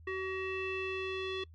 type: tone with low-pass filter sweep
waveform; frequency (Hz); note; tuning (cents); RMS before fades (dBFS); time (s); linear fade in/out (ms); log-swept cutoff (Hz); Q
square; 378.6; F#4; +40; -37; 0.07-1.44; 5; 2200 to 3300; 5.3
effects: noise-tail reverb RT60 0.1 s tail -24 dB re dry + added 81 Hz sine -52 dBFS peak until 1.54 s